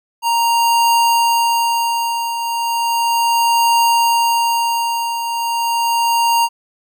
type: tone with tremolo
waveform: square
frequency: 932.3 Hz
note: A#5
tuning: in tune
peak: -11 dBFS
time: 0.22-6.49 s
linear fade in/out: 50 ms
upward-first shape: triangle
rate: 0.35 Hz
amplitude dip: 65%
effects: none